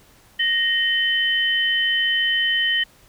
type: tone pair together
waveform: sine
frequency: 1864.7 / 3047 Hz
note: A#6 / G7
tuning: 0 / -50 cents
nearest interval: major sixth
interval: 850 cents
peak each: -20 dBFS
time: 0.39-2.84 s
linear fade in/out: 10 ms
effects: pink hiss -53 dBFS RMS until 3.08 s